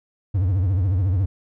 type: tone with vibrato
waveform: triangle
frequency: 93.5 Hz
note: F#2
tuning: 19 cents sharp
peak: -15 dBFS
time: 0.34-1.26 s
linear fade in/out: 10 ms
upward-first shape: triangle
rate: 14 Hz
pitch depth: 200 cents each way
effects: none